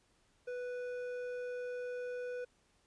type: tone with hard clipping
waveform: triangle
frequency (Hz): 493.9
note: B4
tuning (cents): 0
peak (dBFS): -40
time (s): 0.47-2.45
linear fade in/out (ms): 10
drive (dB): 12
effects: pink hiss -72 dBFS RMS until 2.86 s + resampled to 22050 Hz